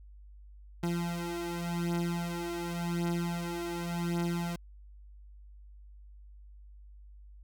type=beating tone pair; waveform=30% pulse; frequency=171.1 / 171.99 Hz; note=F3 / F3; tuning=-35 / -26 cents; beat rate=0.89 Hz; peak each=-33 / -31 dBFS; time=0.83-4.56 s; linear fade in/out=5 ms; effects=added 50 Hz sine -49 dBFS peak until 7.43 s